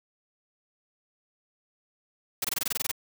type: noise bursts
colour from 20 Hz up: white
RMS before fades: -28 dBFS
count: 11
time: 2.42-2.915 s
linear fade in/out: 5 ms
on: 25 ms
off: 22 ms
effects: none